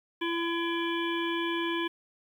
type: harmonic tone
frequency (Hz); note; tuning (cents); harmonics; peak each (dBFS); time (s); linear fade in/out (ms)
337.2; E4; +39; 1 / 3 / 5 / 7 / 9 / 10; -30 / -35 / -37 / -38 / -40 / -40; 0.21-1.88; 10
effects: 10-bit